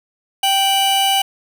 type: tone pair together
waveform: 45% pulse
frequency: 781.8 / 2960 Hz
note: G5 / F#7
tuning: -5 / 0 cents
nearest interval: octave + major seventh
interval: 2305 cents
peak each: -16 dBFS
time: 0.43-1.22 s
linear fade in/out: 5 ms
effects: 7-bit